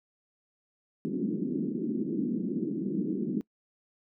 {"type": "band-pass noise", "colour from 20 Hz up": "pink", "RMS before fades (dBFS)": -31, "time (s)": [1.05, 3.41], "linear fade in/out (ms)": 0, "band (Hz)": [180, 360], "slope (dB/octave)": 48, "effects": ["noise-tail reverb RT60 0.1 s tail -23 dB re dry"]}